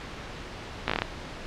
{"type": "slowing click train", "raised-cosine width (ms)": 0.3, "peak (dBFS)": -8, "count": 7, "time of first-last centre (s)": [0.88, 1.02], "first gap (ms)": 16, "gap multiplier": 1.15, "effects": ["pink hiss -39 dBFS RMS until 1.46 s", "low-pass 4000 Hz 12 dB/octave"]}